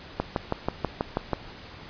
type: click train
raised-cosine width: 1 ms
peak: -10 dBFS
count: 8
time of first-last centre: 0.2-1.333 s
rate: 6.18 Hz
effects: pink hiss -44 dBFS RMS until 1.89 s + resampled to 11025 Hz